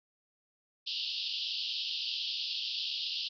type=band-pass noise; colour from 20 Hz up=pink; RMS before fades=-36 dBFS; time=0.86-3.29 s; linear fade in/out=20 ms; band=2800 to 5100 Hz; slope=96 dB/octave; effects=none